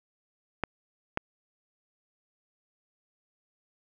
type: clicks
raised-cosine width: 0.5 ms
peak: -12 dBFS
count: 2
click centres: 0.637 / 1.174 s
effects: none